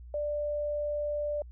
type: tone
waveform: sine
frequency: 590 Hz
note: D5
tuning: 8 cents sharp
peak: -29 dBFS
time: 0.14-1.42 s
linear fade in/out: 2 ms
effects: added 60 Hz sine -44 dBFS peak until 1.51 s

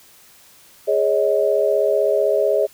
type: chord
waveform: sine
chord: Ab suspended fourth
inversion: none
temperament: equal with one note detuned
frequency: 415.3 / 554.4 / 630.2 Hz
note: Ab4 / Db5 / Eb5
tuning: 0 / 0 / +22 cents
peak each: -19 dBFS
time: 0.87-2.67 s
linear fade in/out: 20 ms
effects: white hiss -49 dBFS RMS until 2.73 s

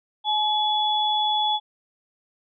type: tone pair together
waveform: sine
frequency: 851 / 3406 Hz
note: G#5 / G#7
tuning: +42 / +43 cents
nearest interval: 2 octaves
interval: 2401 cents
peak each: -22 / -23 dBFS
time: 0.24-1.6 s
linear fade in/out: 50 ms
effects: none

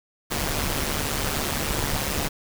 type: noise with amplitude modulation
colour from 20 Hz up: pink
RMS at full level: -23 dBFS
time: 0.3-2.29 s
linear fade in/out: 20 ms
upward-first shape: sine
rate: 145 Hz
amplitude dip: 70%
effects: none

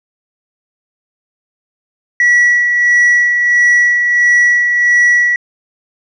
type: tone with tremolo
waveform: sine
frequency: 1939 Hz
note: B6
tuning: 32 cents flat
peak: -3 dBFS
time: 2.2-5.36 s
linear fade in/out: 2 ms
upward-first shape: sine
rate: 1.5 Hz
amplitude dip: 50%
effects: tanh soft clip ceiling -5 dBFS

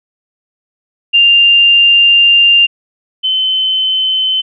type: tone pair in turn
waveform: sine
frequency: 2794 / 3059 Hz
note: F7 / G7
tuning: 0 / -43 cents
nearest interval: major second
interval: 157 cents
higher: second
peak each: -4 / -10 dBFS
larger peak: first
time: 1.13-2.67 / 3.23-4.42 s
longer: first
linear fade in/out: 20 ms
effects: none

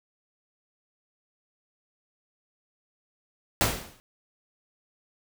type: noise with exponential decay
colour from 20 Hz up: pink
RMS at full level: -20 dBFS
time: 3.61-4 s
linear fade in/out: 0 ms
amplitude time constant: 83 ms
effects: none

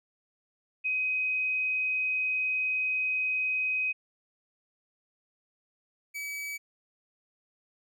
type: tone pair in turn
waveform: sine / 45% pulse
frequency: 2519 / 2284 Hz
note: D#7 / D7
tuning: +21 / -49 cents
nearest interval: major second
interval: 170 cents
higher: first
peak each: -26 / -34 dBFS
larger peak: first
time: 0.84-3.93 / 6.14-6.58 s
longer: first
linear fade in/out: 20 ms
effects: none

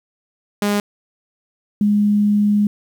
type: tone pair in turn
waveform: sawtooth / sine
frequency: 205.1 / 206.9 Hz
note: G#3 / G#3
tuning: -21 / -6 cents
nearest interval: unison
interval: 15 cents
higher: second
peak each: -12 dBFS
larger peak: neither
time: 0.62-0.8 / 1.81-2.67 s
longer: second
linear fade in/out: 2 ms
effects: 8-bit

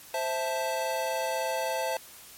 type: chord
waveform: square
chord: A minor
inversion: first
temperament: equal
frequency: 523.3 / 659.3 / 880 Hz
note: C5 / E5 / A5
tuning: 0 / 0 / 0 cents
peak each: -33 dBFS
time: 0.14-1.97 s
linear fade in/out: 2 ms
effects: white hiss -49 dBFS RMS until 2.37 s + MP3 64 kbps

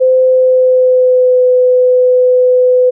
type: tone with pitch glide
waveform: sine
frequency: 515 to 502.9 Hz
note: C5 to B4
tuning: -28 to +31 cents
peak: -5 dBFS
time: 0-2.91 s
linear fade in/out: 20 ms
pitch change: -41 cents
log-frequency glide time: 0.21-1.44 s
effects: none

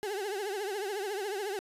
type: tone with vibrato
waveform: 35% pulse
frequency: 402.5 Hz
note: G4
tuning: 46 cents sharp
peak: -31 dBFS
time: 0.03-1.59 s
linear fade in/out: 0 ms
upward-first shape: triangle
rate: 14 Hz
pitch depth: 150 cents each way
effects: resampled to 32000 Hz

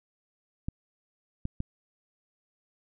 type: clicks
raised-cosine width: 5 ms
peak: -19 dBFS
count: 3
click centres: 0.685 / 1.454 / 1.604 s
effects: none

